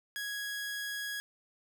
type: tone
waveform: sawtooth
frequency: 1661.2 Hz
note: G#6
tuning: in tune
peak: -32 dBFS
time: 0.16-1.2 s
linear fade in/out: 0 ms
effects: none